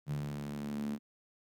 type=tone with high-pass filter sweep; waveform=sawtooth; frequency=72.6 Hz; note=D2; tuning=19 cents flat; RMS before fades=-38 dBFS; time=0.06-0.99 s; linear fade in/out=50 ms; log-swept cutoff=150 to 230 Hz; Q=6.9; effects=none